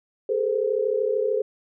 sine tone cluster, 412.7 / 445.8 / 513 Hz, G#4 / A4 / C5, -11 / +23 / -34 cents, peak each -25 dBFS, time 0.29-1.42 s, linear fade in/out 5 ms, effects none

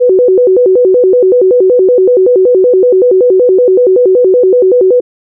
sine tone with vibrato, 430.5 Hz, A4, 38 cents flat, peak -3 dBFS, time 0-5.01 s, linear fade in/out 20 ms, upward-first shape square, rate 5.3 Hz, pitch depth 240 cents each way, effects none

